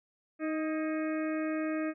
harmonic tone with a mistuned harmonic, 312.4 Hz, D#4, 7 cents sharp, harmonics 1 / 2 / 4 / 5 / 6 / 7 / 8, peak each -31 / -37 / -43 / -45 / -47 / -48 / -49 dBFS, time 0.39-1.94 s, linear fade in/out 50 ms, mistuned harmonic 5, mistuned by +52 cents, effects none

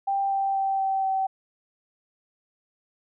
sine tone with pitch steps, 788 / 783 / 778 / 773.1 / 768.2 Hz, G5 / G5 / G5 / G5 / G5, +9 / -2 / -13 / -24 / -35 cents, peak -22 dBFS, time 0.07-1.27 s, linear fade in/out 10 ms, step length 240 ms, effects none

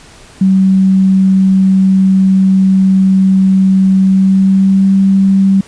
sine tone with pitch glide, 190.6 to 193.82 Hz, G3 to G3, -48 to -19 cents, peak -5 dBFS, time 0.41-5.61 s, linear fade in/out 5 ms, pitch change +29 cents, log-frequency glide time 4.04-4.94 s, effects pink hiss -38 dBFS RMS until 5.67 s + resampled to 22050 Hz

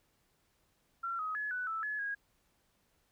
sine tone with pitch steps, 1363 / 1263 / 1701 / 1489 / 1317 / 1705 / 1642 Hz, F6 / D#6 / G#6 / F#6 / E6 / G#6 / G#6, -43 / +26 / +41 / +11 / -2 / +45 / -20 cents, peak -34 dBFS, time 1.03-2.15 s, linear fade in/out 10 ms, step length 160 ms, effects pink hiss -74 dBFS RMS until 3.11 s

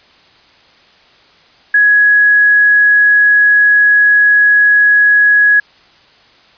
sine tone, 1673 Hz, G#6, 12 cents sharp, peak -5 dBFS, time 1.74-5.6 s, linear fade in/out 5 ms, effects white hiss -46 dBFS RMS until 6.57 s + resampled to 11025 Hz

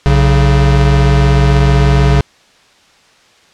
square tone pair together, 61.74 / 138.75 Hz, B1 / C#3, 0 / +2 cents, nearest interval octave + major second, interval 1402 cents, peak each -10 dBFS, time 0.06-2.21 s, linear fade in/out 0 ms, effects white hiss -47 dBFS RMS until 3.53 s + low-pass 5000 Hz 12 dB/octave

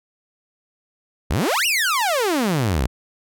sawtooth exponential two-way sweep, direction up then down, 55 to 2960 to 55 Hz, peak -14 dBFS, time 1.3-2.87 s, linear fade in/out 10 ms, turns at 1.66 s, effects none

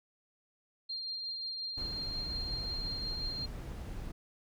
sine tone with tremolo, 4194 Hz, C8, 3 cents sharp, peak -35 dBFS, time 0.89-3.46 s, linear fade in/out 10 ms, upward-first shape triangle, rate 5.6 Hz, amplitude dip 30%
brown noise, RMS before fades -41 dBFS, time 1.77-4.12 s, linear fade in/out 10 ms
effects none

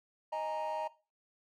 triangle chord, D# suspended fourth, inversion none, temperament equal, 622.3 / 830.6 / 932.3 Hz, D#5 / G#5 / A#5, 0 / 0 / 0 cents, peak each -35 / -38 / -34 dBFS, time 0.32-0.88 s, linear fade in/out 10 ms, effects noise-tail reverb RT60 0.3 s tail -18 dB re dry + tanh soft clip ceiling -27 dBFS

